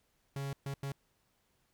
45% pulse tone bursts at uneven times, 138.59 Hz, C#3, in tune, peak -36 dBFS, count 3, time 0.36-0.53 / 0.66-0.74 / 0.83-0.92 s, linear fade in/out 2 ms, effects pink hiss -75 dBFS RMS until 1.73 s

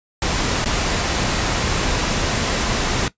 pink noise with dropouts, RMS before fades -20 dBFS, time 0.22-3.08 s, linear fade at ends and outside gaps 1 ms, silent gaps 0.644-0.658 s, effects noise-tail reverb RT60 0.1 s tail -17 dB re dry + resampled to 16000 Hz

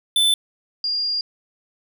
square / sine tone pair in turn, 3520 / 4812 Hz, A7 / D8, 0 / +41 cents, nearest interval perfect fourth, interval 541 cents, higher second, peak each -15 / -20 dBFS, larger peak first, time 0.16-0.34 / 0.84-1.21 s, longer second, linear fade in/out 2 ms, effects none

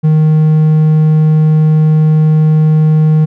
triangle tone, 155.4 Hz, D#3, 2 cents flat, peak -3 dBFS, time 0.03-3.26 s, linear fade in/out 20 ms, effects none

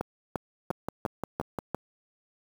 two click trains, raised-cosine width 1 ms, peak -15 / -17 dBFS, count 6 / 6, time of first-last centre 0.01-1.746 / 0.71-1.587 s, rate 2.88 / 5.7 Hz, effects high-pass 80 Hz 12 dB/octave + 7-bit

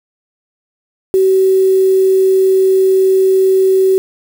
sine tone with quantisation, 380.5 Hz, F#4, 48 cents sharp, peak -7 dBFS, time 1.14-3.98 s, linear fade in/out 0 ms, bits 5, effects none

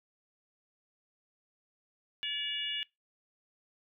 harmonic tone, 574 Hz, D5, 40 cents flat, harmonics 3 / 4 / 5 / 6, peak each -43 / -43 / -34 / -40 dBFS, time 2.23-2.83 s, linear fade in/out 0 ms, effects noise-tail reverb RT60 0.2 s tail -22 dB re dry

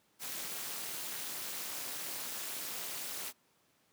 white noise with amplitude modulation, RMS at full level -37 dBFS, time 0.19-3.33 s, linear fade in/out 50 ms, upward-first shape sine, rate 261 Hz, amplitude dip 85%, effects pink hiss -71 dBFS RMS until 3.92 s + high-pass 150 Hz 12 dB/octave

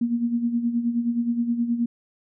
sine tone with tremolo, 236.2 Hz, A#3, 23 cents sharp, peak -18 dBFS, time 0.01-1.86 s, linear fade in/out 5 ms, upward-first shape sine, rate 9.5 Hz, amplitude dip 65%, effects none

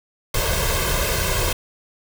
pink noise with comb filter, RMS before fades -21 dBFS, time 0.34-1.53 s, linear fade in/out 5 ms, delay 1.9 ms, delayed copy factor +0.8, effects none

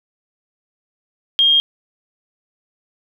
sine tone, 3226 Hz, G7, 49 cents sharp, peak -10 dBFS, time 1.39-1.6 s, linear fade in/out 0 ms, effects 8-bit

